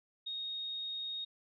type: tone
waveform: sine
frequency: 3729 Hz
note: A#7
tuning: in tune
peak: -37 dBFS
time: 0.26-1.25 s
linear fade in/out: 10 ms
effects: none